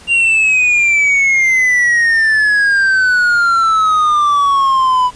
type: exponential sweep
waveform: triangle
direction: down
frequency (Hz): 2794 to 987.8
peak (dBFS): -7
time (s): 0.07-5.11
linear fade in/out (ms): 50
effects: pink hiss -39 dBFS RMS until 5.15 s + resampled to 22050 Hz